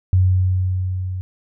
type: tone with level ramp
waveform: sine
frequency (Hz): 92.5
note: F#2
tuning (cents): 0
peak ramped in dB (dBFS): -10 to -23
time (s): 0.13-1.21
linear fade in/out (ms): 0
effects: none